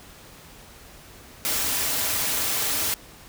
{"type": "noise with comb filter", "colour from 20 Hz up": "white", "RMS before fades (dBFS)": -25, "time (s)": [1.45, 2.94], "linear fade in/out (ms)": 0, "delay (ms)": 5.5, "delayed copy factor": -0.5, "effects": ["pink hiss -47 dBFS RMS until 3.28 s"]}